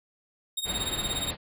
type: tone with tremolo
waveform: sawtooth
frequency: 3729 Hz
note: A#7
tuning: in tune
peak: -23 dBFS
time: 0.57-1.31 s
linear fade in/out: 5 ms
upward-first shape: triangle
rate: 17 Hz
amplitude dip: 90%
type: low-pass noise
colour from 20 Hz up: pink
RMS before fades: -35 dBFS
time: 0.64-1.37 s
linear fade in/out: 50 ms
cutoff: 4600 Hz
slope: 96 dB/octave
effects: none